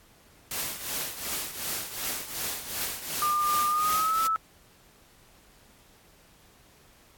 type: noise with tremolo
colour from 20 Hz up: white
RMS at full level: -30 dBFS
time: 0.51-4.27 s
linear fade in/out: 2 ms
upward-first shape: triangle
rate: 2.7 Hz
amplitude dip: 75%
type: tone with pitch glide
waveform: sine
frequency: 1200 to 1308.6 Hz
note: D6 to E6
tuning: +37 to -13 cents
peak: -23 dBFS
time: 3.22-4.36 s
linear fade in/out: 0 ms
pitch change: +150 cents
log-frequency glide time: 3.66-4.17 s
effects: pink hiss -58 dBFS RMS until 7.17 s + AAC 64 kbps